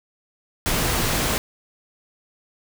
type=noise; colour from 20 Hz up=pink; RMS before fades=-22 dBFS; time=0.66-1.38 s; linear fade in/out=0 ms; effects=none

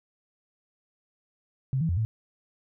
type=tone with pitch steps; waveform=sine; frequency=132.7 / 163.2 / 86.5 / 110.7 Hz; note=C3 / E3 / F2 / A2; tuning=+25 / -17 / -16 / +11 cents; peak=-23 dBFS; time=1.73-2.05 s; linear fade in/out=0 ms; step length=80 ms; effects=none

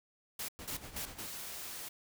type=noise bursts; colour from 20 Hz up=white; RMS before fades=-40 dBFS; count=3; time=0.39-1.055 s; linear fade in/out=5 ms; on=95 ms; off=190 ms
type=noise with tremolo; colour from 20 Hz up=pink; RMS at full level=-46 dBFS; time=0.59-1.29 s; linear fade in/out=0 ms; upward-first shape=sine; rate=8.4 Hz; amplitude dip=60%
type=noise; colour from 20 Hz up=white; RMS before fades=-44 dBFS; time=1.18-1.89 s; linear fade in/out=10 ms
effects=none

